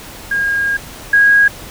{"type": "tone pair in turn", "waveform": "sine", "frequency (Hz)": [1625, 1643.9], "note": ["G#6", "G#6"], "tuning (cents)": [-38, -18], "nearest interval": "unison", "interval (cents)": 20, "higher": "second", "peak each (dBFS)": [-13, -6], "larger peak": "second", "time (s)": [[0.31, 0.77], [1.13, 1.48]], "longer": "first", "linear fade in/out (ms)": 5, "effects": ["pink hiss -33 dBFS RMS until 1.7 s"]}